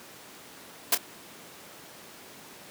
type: noise with echo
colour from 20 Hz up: white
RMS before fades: -21 dBFS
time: 0.92-0.95 s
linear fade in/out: 5 ms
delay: 28 ms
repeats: 1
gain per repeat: -11 dB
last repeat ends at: 0.978 s
effects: pink hiss -47 dBFS RMS until 2.7 s + high-pass 200 Hz 12 dB/octave